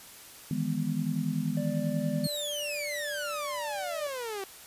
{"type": "chord", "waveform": "sine", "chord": "E major seventh", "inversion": "third", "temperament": "just", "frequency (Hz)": [154.51, 164.81, 206, 247.2], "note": ["D#3", "E3", "G#3", "B3"], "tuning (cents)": [-12, 0, -14, 2], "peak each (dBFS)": -33, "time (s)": [0.51, 2.27], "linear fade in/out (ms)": 2}
{"type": "tone", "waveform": "triangle", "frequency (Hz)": 587.3, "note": "D5", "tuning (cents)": 0, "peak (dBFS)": -34, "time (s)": [1.57, 4.07], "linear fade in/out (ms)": 2}
{"type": "exponential sweep", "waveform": "sawtooth", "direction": "down", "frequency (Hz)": [4374, 378.3], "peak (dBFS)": -30, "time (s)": [2.24, 4.44], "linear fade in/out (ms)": 2}
{"effects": ["white hiss -49 dBFS RMS until 4.66 s", "resampled to 32000 Hz"]}